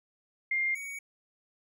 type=tone pair in turn; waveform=sine / square; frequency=2112 / 2244 Hz; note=C7 / C#7; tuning=+16 / +21 cents; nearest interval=minor second; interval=105 cents; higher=second; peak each=-26 / -38 dBFS; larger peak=first; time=0.51-0.75 / 0.75-0.99 s; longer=neither; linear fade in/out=5 ms; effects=none